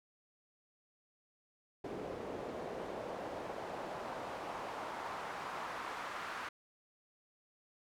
pink noise with band-pass filter sweep, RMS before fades -43 dBFS, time 1.84-6.49 s, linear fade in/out 5 ms, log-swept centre 420 to 1300 Hz, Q 1.5, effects none

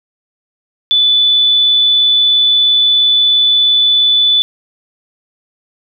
sine tone, 3483 Hz, A7, 18 cents flat, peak -7 dBFS, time 0.91-4.42 s, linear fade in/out 0 ms, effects none

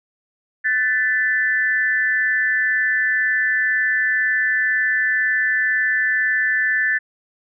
sine tone with amplitude modulation, 1760 Hz, A6, in tune, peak -12 dBFS, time 0.64-6.99 s, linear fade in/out 20 ms, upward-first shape sine, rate 242 Hz, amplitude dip 85%, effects none

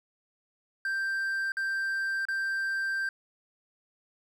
triangle tone with dropouts, 1573 Hz, G6, 6 cents sharp, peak -26 dBFS, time 0.85-3.09 s, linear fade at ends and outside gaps 2 ms, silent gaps 1.52-1.569 / 2.253-2.285 s, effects none

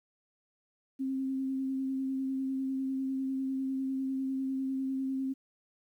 sine tone with vibrato, 266 Hz, C4, 29 cents sharp, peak -30 dBFS, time 0.99-5.34 s, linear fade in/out 20 ms, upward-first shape sine, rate 10 Hz, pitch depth 14 cents each way, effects 11-bit

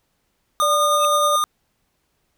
square tone with tremolo, 1219 Hz, D#6, 36 cents flat, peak -16 dBFS, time 0.6-1.44 s, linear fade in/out 0 ms, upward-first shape sine, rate 9.6 Hz, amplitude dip 25%
sine tone, 586 Hz, D5, 4 cents flat, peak -20 dBFS, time 0.62-1.36 s, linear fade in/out 5 ms
triangle tone with exponential growth, 2607 Hz, E7, 20 cents flat, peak -24 dBFS, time 0.96-1.05 s, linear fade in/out 0 ms, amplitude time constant 19 ms
effects pink hiss -69 dBFS RMS until 2.37 s

